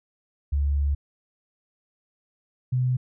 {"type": "tone pair in turn", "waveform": "sine", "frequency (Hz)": [71.2, 126.62], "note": ["C#2", "B2"], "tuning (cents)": [47, 44], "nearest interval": "minor seventh", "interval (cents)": 997, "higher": "second", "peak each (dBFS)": -20, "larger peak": "neither", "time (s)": [[0.52, 0.95], [2.72, 2.97]], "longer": "first", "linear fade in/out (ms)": 10, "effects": []}